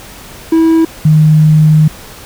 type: tone pair in turn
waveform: triangle / sine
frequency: 325.4 / 154.59 Hz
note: E4 / D#3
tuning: -22 / -11 cents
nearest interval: octave + minor second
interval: 1289 cents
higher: first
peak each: -3 dBFS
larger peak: neither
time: 0.52-0.85 / 1.05-1.88 s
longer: second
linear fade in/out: 5 ms
effects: pink hiss -32 dBFS RMS until 2.25 s